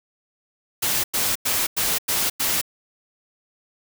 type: noise bursts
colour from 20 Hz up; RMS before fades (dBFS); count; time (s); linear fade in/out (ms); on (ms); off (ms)
white; -22; 6; 0.82-2.615; 10; 220; 95
effects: none